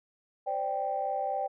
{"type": "chord", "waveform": "sine", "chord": "C suspended second", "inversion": "none", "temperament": "equal", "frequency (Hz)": [523.3, 587.3, 784], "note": ["C5", "D5", "G5"], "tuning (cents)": [0, 0, 0], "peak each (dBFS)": [-36, -34, -30], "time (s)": [0.46, 1.48], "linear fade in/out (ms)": 20, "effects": ["tanh soft clip ceiling -19 dBFS"]}